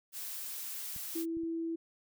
blue noise, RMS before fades -41 dBFS, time 0.12-1.26 s, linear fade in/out 50 ms
clicks, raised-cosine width 5 ms, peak -38 / -41 / -45 dBFS, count 3, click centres 0.963 / 1.37 / 1.435 s
sine tone, 329.9 Hz, E4, 1 cent sharp, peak -33 dBFS, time 1.15-1.76 s, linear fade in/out 10 ms
effects none

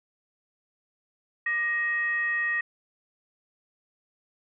sine tone with frequency modulation, 1878 Hz, A#6, 12 cents sharp, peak -24 dBFS, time 1.46-2.61 s, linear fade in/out 5 ms, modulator 686 Hz, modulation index 0.38, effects none

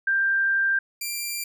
sine / 10% pulse tone pair in turn, 1583 / 2372 Hz, G6 / D7, +17 / +17 cents, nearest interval perfect fifth, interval 700 cents, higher second, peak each -19 dBFS, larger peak neither, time 0.07-0.79 / 1.01-1.44 s, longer first, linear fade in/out 5 ms, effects none

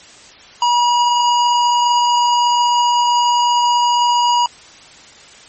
square tone, 963 Hz, B5, 44 cents flat, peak -12 dBFS, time 0.62-4.46 s, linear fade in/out 2 ms, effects white hiss -41 dBFS RMS until 5.48 s + MP3 32 kbps

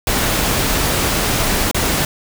pink noise with dropouts, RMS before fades -17 dBFS, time 0.07-2.05 s, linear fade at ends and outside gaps 2 ms, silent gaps 1.713-1.745 s, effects none

